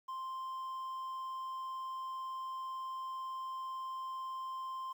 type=tone with quantisation; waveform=triangle; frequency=1047 Hz; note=C6; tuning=1 cent sharp; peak=-37 dBFS; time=0.08-4.93 s; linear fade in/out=10 ms; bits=11; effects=none